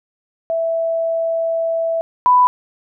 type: tone pair in turn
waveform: sine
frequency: 659.3 / 993.8 Hz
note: E5 / B5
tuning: 0 / +11 cents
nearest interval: perfect fifth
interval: 711 cents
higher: second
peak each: -16 / -8 dBFS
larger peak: second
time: 0.5-2.01 / 2.26-2.47 s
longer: first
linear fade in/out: 0 ms
effects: none